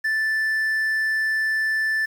triangle tone with quantisation, 1760 Hz, A6, in tune, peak -18 dBFS, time 0.04-2.06 s, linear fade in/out 10 ms, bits 8, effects none

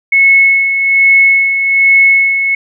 sine tone with tremolo, 2193 Hz, C#7, 19 cents flat, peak -3 dBFS, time 0.12-2.55 s, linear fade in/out 5 ms, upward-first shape sine, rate 1.2 Hz, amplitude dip 55%, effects none

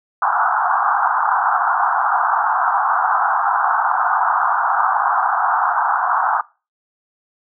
pink band-pass noise, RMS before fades -17 dBFS, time 0.22-6.41 s, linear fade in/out 2 ms, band 730 to 1500 Hz, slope 96 dB/octave, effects noise-tail reverb RT60 0.3 s tail -21 dB re dry

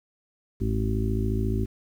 harmonic tone, 54.2 Hz, A1, 25 cents flat, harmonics 1 / 2 / 4 / 5 / 6 / 7, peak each -27 / -27 / -31 / -34 / -37 / -33 dBFS, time 0.6-1.66 s, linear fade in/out 20 ms, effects 9-bit

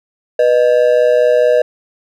triangle ring-modulated tone, 553 Hz, C#5, 4 cents flat, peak -3 dBFS, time 0.39-1.62 s, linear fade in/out 5 ms, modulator 62.3 Hz, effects none

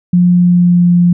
sine tone with pitch glide, 177.4 to 175.06 Hz, F3 to F3, +27 to +4 cents, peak -5 dBFS, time 0.13-1.13 s, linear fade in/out 5 ms, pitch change -23 cents, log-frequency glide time 0.32-0.92 s, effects none

